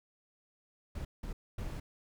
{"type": "noise bursts at uneven times", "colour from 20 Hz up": "brown", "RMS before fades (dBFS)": -39, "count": 3, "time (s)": [[0.95, 1.05], [1.23, 1.33], [1.58, 1.8]], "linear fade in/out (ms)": 5, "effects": []}